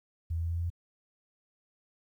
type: tone with pitch steps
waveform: sine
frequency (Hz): 82.41 / 83.08 / 83.75 / 84.43 / 85.12 / 85.81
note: E2 / E2 / E2 / E2 / F2 / F2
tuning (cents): 0 / +14 / +28 / +42 / -44 / -30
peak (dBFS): -29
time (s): 0.3-0.702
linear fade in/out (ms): 10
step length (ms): 67
effects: 11-bit